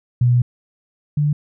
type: tone pair in turn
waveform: sine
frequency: 122.4 / 147.8 Hz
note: B2 / D3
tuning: -15 / +11 cents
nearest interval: minor third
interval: 326 cents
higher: second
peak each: -11 / -14 dBFS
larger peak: first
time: 0.21-0.42 / 1.17-1.33 s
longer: first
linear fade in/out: 5 ms
effects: none